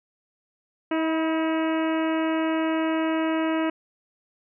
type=harmonic tone with a mistuned harmonic; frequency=320 Hz; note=D#4; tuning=49 cents sharp; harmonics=1 / 2 / 3 / 4 / 5 / 6 / 7 / 8 / 9; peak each=-23 / -29 / -33 / -35 / -37 / -39 / -40 / -41 / -42 dBFS; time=0.91-3.7 s; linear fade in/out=5 ms; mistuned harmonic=3; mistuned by=+26 cents; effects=none